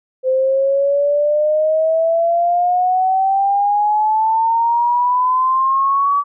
sine exponential sweep, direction up, 515 to 1149 Hz, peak -12 dBFS, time 0.23-6.24 s, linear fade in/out 50 ms, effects none

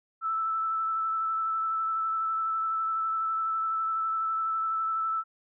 sine tone with vibrato, 1318.5 Hz, E6, in tune, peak -26 dBFS, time 0.21-5.24 s, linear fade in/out 50 ms, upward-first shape sine, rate 12 Hz, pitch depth 14 cents each way, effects none

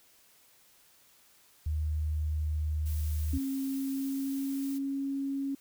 sine tone, 76.7 Hz, D#2, 24 cents flat, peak -28 dBFS, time 1.66-3.38 s, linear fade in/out 5 ms
blue noise, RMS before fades -47 dBFS, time 2.85-4.79 s, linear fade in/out 20 ms
sine tone with pitch glide, 269.7 to 275 Hz, C#4 to C#4, -47 to -14 cents, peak -30 dBFS, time 3.33-5.55 s, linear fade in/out 5 ms, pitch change +33 cents, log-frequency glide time 3.68-4.92 s
effects white hiss -62 dBFS RMS until 5.6 s

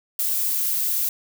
violet noise, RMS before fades -23 dBFS, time 0.19-1.09 s, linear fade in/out 2 ms, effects none

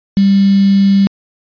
sine tone with quantisation, 197 Hz, G3, 9 cents sharp, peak -6 dBFS, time 0.17-1.07 s, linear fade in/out 0 ms, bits 4, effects resampled to 11025 Hz

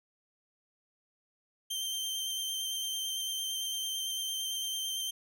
sawtooth tone with vibrato, 3136 Hz, G7, in tune, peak -30 dBFS, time 1.7-5.11 s, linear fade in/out 10 ms, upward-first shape square, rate 8.9 Hz, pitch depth 13 cents each way, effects none

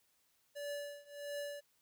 square tone with tremolo, 577 Hz, D5, 31 cents flat, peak -39 dBFS, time 0.55-1.61 s, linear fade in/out 20 ms, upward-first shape triangle, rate 1.5 Hz, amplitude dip 95%, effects white hiss -75 dBFS RMS until 1.81 s

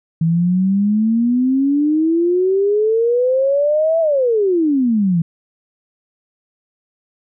sine exponential two-way sweep, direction up then down, 160.9 to 666 to 160.9 Hz, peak -12 dBFS, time 0.21-5.22 s, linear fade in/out 5 ms, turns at 4 s, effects none

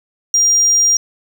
triangle tone, 5700 Hz, F8, 34 cents sharp, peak -7 dBFS, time 0.34-0.97 s, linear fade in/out 2 ms, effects tanh soft clip ceiling -5 dBFS + 7-bit

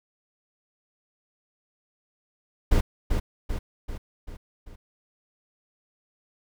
brown noise with echo, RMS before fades -18 dBFS, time 2.71-2.81 s, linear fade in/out 10 ms, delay 390 ms, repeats 5, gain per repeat -5 dB, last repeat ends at 4.76 s, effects none

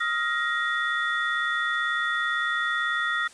sine tone cluster, 1261 / 1399 / 1882 / 3491 Hz, D#6 / F6 / A#6 / A7, +23 / +3 / +16 / -14 cents, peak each -31 / -29 / -26 / -35 dBFS, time 0-3.28 s, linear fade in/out 10 ms, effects white hiss -50 dBFS RMS until 3.33 s + resampled to 22050 Hz

